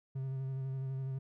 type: tone with vibrato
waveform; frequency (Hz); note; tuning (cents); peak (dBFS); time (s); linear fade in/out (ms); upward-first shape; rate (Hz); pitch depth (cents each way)
triangle; 133.2; C3; +31; -33; 0.15-1.19; 10; square; 12; 18
effects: none